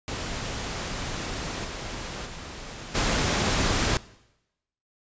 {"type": "noise with level steps", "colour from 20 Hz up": "pink", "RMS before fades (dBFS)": [-32, -35, -39, -24], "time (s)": [0.08, 3.97], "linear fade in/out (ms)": 0, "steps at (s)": [1.63, 2.25, 2.94], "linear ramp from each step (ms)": 20, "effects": ["noise-tail reverb RT60 0.9 s tail -20 dB re dry", "resampled to 16000 Hz"]}